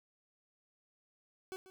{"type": "tone with echo", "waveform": "40% pulse", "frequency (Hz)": 377, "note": "F#4", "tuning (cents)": 32, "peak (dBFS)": -40, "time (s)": [1.52, 1.56], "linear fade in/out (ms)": 0, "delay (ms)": 140, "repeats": 1, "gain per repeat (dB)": -14, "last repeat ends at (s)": 1.7, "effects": []}